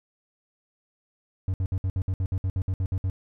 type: tone bursts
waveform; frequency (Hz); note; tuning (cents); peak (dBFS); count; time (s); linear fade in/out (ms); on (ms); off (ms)
triangle; 93.9; F#2; +26; -21; 14; 1.48-3.099; 0; 59; 61
effects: none